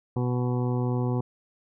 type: harmonic tone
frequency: 123.7 Hz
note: B2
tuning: 3 cents sharp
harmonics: 1 / 2 / 3 / 4 / 6 / 7 / 8 / 9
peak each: -25 / -30 / -33 / -36 / -41 / -41 / -42 / -47 dBFS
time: 0.16-1.21 s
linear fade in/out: 5 ms
effects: none